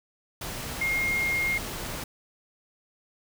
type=tone in noise; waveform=sine; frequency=2134 Hz; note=C7; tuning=34 cents sharp; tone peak=-24 dBFS; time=0.81-1.58 s; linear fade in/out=5 ms; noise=pink; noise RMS=-35 dBFS; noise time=0.41-2.04 s; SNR=+8 dB; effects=none